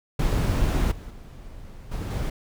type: noise with level steps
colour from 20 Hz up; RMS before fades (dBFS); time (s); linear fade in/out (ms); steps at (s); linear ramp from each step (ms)
brown; -21 / -38 / -42 / -29 / -26; 0.19-2.3; 5; 0.91 / 1.1 / 1.91 / 2.1; 10
effects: none